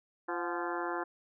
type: harmonic tone with a mistuned harmonic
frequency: 172.8 Hz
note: F3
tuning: 18 cents flat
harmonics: 2 / 3 / 4 / 5 / 6 / 7 / 8 / 9 / 10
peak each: -37 / -43 / -41 / -41 / -40 / -46 / -42 / -45 / -45 dBFS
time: 0.28-1.04 s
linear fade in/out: 10 ms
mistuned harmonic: 4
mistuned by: +64 cents
effects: none